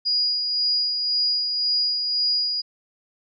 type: tone with tremolo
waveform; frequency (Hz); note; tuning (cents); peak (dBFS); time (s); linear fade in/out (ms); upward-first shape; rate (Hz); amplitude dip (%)
sine; 4887; D#8; -32; -18; 0.05-2.62; 20; sine; 1.9; 40
effects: none